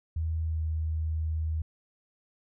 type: tone with pitch glide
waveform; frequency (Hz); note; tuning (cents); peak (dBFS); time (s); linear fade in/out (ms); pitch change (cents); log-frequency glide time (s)
sine; 80.4 to 79.2; E2 to D#2; -43 to +31; -27; 0.16-1.62; 5; -26; 0.44-0.61
effects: none